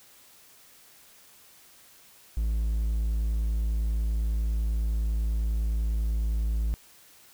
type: tone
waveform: triangle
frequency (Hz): 55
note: A1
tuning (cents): 0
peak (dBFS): -22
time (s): 2.37-6.74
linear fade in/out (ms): 0
effects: white hiss -55 dBFS RMS until 7.33 s